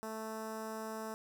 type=tone with notch filter; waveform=10% pulse; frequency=220 Hz; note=A3; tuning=in tune; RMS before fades=-42 dBFS; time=0.03-1.14 s; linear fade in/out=0 ms; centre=3200 Hz; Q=0.86; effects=none